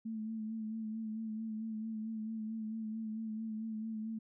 sine tone with vibrato, 220 Hz, A3, in tune, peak -37 dBFS, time 0.05-4.19 s, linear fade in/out 10 ms, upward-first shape sine, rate 4.5 Hz, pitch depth 34 cents each way, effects none

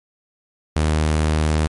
sawtooth tone, 77.4 Hz, D#2, 9 cents flat, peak -12 dBFS, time 0.76-1.67 s, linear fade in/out 0 ms, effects MP3 48 kbps

